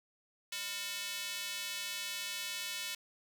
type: tone with high-pass filter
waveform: square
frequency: 200.8 Hz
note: G3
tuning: 42 cents sharp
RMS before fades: -40 dBFS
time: 0.52-2.95 s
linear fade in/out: 5 ms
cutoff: 2800 Hz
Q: 1.2
effects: none